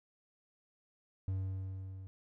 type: tone with level ramp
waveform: triangle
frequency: 95.1 Hz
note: F#2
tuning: 48 cents sharp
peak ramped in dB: -30 to -43 dBFS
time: 1.28-2.07 s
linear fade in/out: 0 ms
effects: none